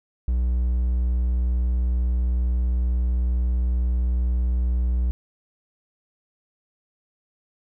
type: tone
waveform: triangle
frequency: 61.1 Hz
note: B1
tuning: 18 cents flat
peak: -17 dBFS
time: 0.28-5.11 s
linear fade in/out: 0 ms
effects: none